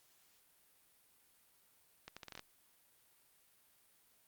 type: accelerating click train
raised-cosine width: 0.2 ms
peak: -30 dBFS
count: 8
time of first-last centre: 2.08-2.394 s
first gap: 86 ms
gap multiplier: 0.77
effects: white hiss -70 dBFS RMS until 4.27 s + Opus 48 kbps